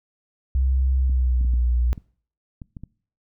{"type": "tone with pitch glide", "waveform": "sine", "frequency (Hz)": [65.41, 60.33], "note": ["C2", "B1"], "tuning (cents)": [0, -40], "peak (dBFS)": -17, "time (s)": [0.55, 1.93], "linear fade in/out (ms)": 0, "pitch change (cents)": -140, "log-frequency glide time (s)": [0.98, 1.53]}
{"type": "clicks", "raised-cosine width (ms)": 5, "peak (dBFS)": -24, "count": 8, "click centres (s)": [1.097, 1.411, 1.448, 1.538, 1.978, 2.618, 2.768, 2.836]}
{"effects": ["noise-tail reverb RT60 0.5 s tail -24 dB re dry"]}